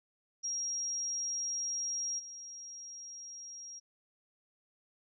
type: tone with level steps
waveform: sine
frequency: 5630 Hz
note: F8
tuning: 13 cents sharp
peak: -33 / -44 dBFS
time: 0.43-3.8 s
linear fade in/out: 20 ms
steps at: 2.18 s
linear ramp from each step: 20 ms
effects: none